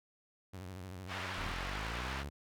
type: tone with vibrato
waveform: sawtooth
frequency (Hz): 92.5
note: F#2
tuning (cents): 0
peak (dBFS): -40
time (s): 0.53-1.53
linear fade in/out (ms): 10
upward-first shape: sine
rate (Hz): 13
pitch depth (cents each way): 110
type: band-pass noise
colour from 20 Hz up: pink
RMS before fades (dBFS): -42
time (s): 1.07-2.25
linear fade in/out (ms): 50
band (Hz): 910 to 2800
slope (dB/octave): 12
type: linear sweep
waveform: sawtooth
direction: up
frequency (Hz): 35.04 to 73.42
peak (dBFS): -36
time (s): 1.37-2.3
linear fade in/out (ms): 20
effects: none